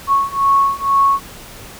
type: beating tone pair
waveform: sine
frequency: 1103 / 1105.1 Hz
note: C#6 / C#6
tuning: -9 / -6 cents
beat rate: 2.1 Hz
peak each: -15 / -14 dBFS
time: 0.07-1.2 s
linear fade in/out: 50 ms
effects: pink hiss -36 dBFS RMS until 1.79 s